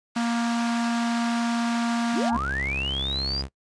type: band-pass noise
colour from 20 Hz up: pink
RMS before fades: -36 dBFS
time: 0.15-2.31 s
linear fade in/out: 20 ms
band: 1100 to 6200 Hz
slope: 12 dB/octave
type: harmonic tone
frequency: 234.2 Hz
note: A#3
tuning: 8 cents sharp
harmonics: 1 / 3 / 4 / 5 / 6 / 7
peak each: -23 / -33 / -35 / -37 / -39 / -40 dBFS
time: 0.16-2.37 s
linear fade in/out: 5 ms
type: linear sweep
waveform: sine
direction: up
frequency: 180 to 4934 Hz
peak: -26 dBFS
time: 2.13-3.42 s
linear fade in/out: 10 ms
type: tone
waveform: sawtooth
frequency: 67.8 Hz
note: C#2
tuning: 38 cents flat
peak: -26 dBFS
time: 2.31-3.49 s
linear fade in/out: 50 ms
effects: noise-tail reverb RT60 0.1 s tail -21 dB re dry + resampled to 22050 Hz